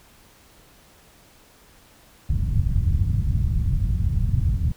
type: low-pass noise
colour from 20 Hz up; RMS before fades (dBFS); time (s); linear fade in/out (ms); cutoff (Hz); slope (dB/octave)
white; -21; 2.29-4.72; 5; 120; 24
effects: pink hiss -53 dBFS RMS until 4.76 s